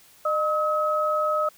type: tone pair together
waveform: sine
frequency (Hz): 609.9 / 1279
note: D#5 / D#6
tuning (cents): -35 / +47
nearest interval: octave + minor second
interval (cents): 1282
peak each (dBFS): -24 / -23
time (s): 0.25-1.49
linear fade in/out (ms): 5
effects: white hiss -54 dBFS RMS until 1.57 s